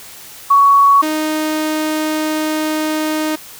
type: tone pair in turn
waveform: sine / sawtooth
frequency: 1119 / 309.9 Hz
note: C#6 / D#4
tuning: +16 / -7 cents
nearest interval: octave + minor seventh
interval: 2223 cents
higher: first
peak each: -6 / -12 dBFS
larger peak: first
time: 0.5-1.02 / 1.02-3.36 s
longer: second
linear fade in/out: 10 ms
effects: white hiss -36 dBFS RMS until 3.59 s